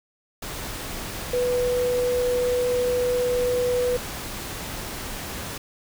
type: tone in noise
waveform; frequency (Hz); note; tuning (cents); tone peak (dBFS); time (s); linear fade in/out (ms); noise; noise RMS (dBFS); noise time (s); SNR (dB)
sine; 493.9; B4; 0; -20; 1.33-3.97; 5; pink; -33; 0.42-5.58; +10
effects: none